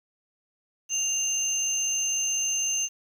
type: tone pair together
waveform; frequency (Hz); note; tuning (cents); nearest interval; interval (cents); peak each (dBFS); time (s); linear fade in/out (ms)
sine; 2794 / 6272; F7 / G8; 0 / 0; octave + major second; 1400; -29 / -23; 0.89-2.89; 50
effects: tanh soft clip ceiling -21 dBFS + 9-bit